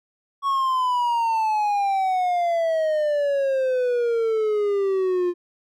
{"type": "exponential sweep", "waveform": "triangle", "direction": "down", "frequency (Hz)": [1116, 349.5], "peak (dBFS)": -17, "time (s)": [0.42, 5.34], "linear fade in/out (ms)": 50, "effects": []}